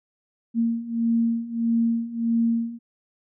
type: beating tone pair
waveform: sine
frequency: 229.8 / 231.4 Hz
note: A#3 / A#3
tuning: -25 / -13 cents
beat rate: 1.6 Hz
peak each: -25 / -22 dBFS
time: 0.54-2.79 s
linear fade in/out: 50 ms
effects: none